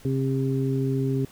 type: harmonic tone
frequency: 133.8 Hz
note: C3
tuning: 39 cents sharp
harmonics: 1 / 2 / 3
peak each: -24 / -27 / -29 dBFS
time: 0.05-1.25 s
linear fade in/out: 2 ms
effects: pink hiss -51 dBFS RMS until 1.31 s